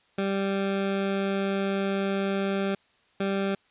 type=tone pair in turn; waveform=20% pulse; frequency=196 / 196 Hz; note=G3 / G3; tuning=0 / 0 cents; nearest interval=unison; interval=0 cents; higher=neither; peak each=-20 dBFS; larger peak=neither; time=0.18-2.75 / 3.2-3.55 s; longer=first; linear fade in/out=5 ms; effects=white hiss -64 dBFS RMS until 3.7 s + resampled to 8000 Hz